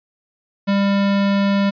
square tone, 199 Hz, G3, 26 cents sharp, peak -15 dBFS, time 0.67-1.71 s, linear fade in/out 20 ms, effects resampled to 11025 Hz

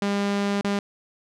sawtooth tone with dropouts, 201.3 Hz, G3, 46 cents sharp, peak -18 dBFS, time 0.02-0.79 s, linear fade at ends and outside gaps 2 ms, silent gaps 0.611-0.645 s, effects low-pass 6000 Hz 12 dB/octave

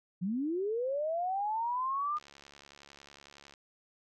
sine linear sweep, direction up, 168.1 to 1223 Hz, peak -30 dBFS, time 0.21-2.19 s, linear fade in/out 20 ms
click train, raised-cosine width 0.2 ms, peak -35 dBFS, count 98, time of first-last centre 2.17-3.538 s, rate 70.9 Hz
effects none

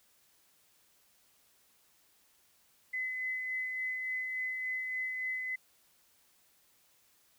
sine tone with tremolo, 2026 Hz, B6, 44 cents sharp, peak -32 dBFS, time 2.93-5.56 s, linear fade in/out 10 ms, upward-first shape sine, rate 3.5 Hz, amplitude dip 30%, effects white hiss -68 dBFS RMS until 7.38 s

